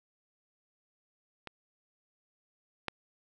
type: clicks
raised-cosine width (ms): 0.3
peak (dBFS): -25 / -16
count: 2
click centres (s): 1.473 / 2.883
effects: none